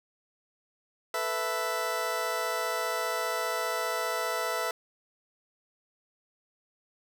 20% pulse chord, A suspended second, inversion none, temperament just, 440 / 495 / 660 Hz, A4 / B4 / E5, 0 / +4 / +2 cents, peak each -32 / -29 / -27 dBFS, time 1.14-4.71 s, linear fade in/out 2 ms, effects none

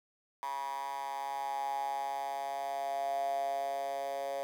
10% pulse tone with high-pass filter sweep, 138.3 Hz, C#3, 4 cents flat, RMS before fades -36 dBFS, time 0.43-4.43 s, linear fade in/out 0 ms, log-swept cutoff 970 to 600 Hz, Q 9.9, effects none

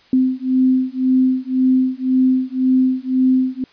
sine beating tone pair, 257.4 / 259.3 Hz, C4 / C4, -28 / -15 cents, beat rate 1.9 Hz, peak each -16 dBFS, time 0.13-3.64 s, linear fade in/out 2 ms, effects white hiss -51 dBFS RMS until 3.72 s + resampled to 11025 Hz

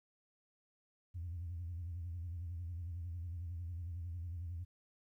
sine tone with vibrato, 86 Hz, F2, 26 cents flat, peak -39 dBFS, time 1.14-4.65 s, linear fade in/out 20 ms, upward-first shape sine, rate 11 Hz, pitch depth 95 cents each way, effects tanh soft clip ceiling -36 dBFS + 13-bit

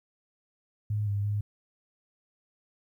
sine tone with pitch steps, 105.2 / 101.3 / 103.5 Hz, G#2 / G#2 / G#2, +23 / -43 / -5 cents, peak -26 dBFS, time 0.9-1.41 s, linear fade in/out 5 ms, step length 170 ms, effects 11-bit

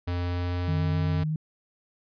square tone with pitch glide, 88.2 to 89.59 Hz, F2 to F2, +18 to +45 cents, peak -27 dBFS, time 0.07-1.24 s, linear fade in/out 10 ms, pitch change +27 cents, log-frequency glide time 0.2-1.04 s
sine tone with vibrato, 155.56 Hz, D#3, in tune, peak -25 dBFS, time 0.68-1.36 s, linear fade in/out 2 ms, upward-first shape square, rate 8 Hz, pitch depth 11 cents each way
effects resampled to 11025 Hz

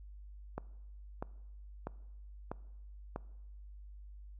click train, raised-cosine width 1 ms, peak -24 dBFS, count 5, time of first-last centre 0.58-3.161 s, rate 1.55 Hz, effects noise-tail reverb RT60 1.0 s tail -21 dB re dry + added 50 Hz sine -48 dBFS peak until 4.39 s

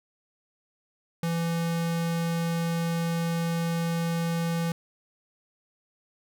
square tone, 167.5 Hz, E3, 28 cents sharp, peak -26 dBFS, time 1.23-4.72 s, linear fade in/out 2 ms, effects none

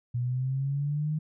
sine linear sweep, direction up, 120 to 155.56 Hz, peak -26 dBFS, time 0.14-1.19 s, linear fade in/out 10 ms, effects none

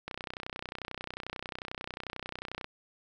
click train, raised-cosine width 0.3 ms, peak -21 dBFS, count 81, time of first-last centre 0.08-2.644 s, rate 31.2 Hz, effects none

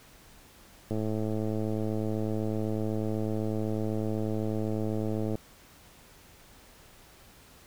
click train, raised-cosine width 2 ms, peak -19 dBFS, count 481, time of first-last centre 0.91-5.354 s, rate 108 Hz, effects pink hiss -55 dBFS RMS until 7.66 s

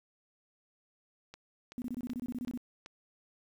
click train, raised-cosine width 0.2 ms, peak -30 dBFS, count 5, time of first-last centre 1.34-2.861 s, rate 2.63 Hz
sine tone bursts, 246.3 Hz, B3, 5 cents flat, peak -34 dBFS, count 13, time 1.78-2.575 s, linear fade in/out 0 ms, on 39 ms, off 24 ms
effects 10-bit

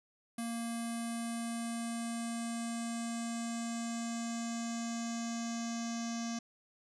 square tone with low-pass filter sweep, 231.9 Hz, A#3, 9 cents flat, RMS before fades -38 dBFS, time 0.38-6.39 s, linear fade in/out 5 ms, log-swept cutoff 10000 to 6200 Hz, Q 5.3, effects none

